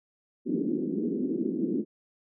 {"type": "band-pass noise", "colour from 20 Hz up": "white", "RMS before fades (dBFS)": -29, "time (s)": [0.45, 1.85], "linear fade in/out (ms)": 50, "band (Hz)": [190, 370], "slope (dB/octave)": 48, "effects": []}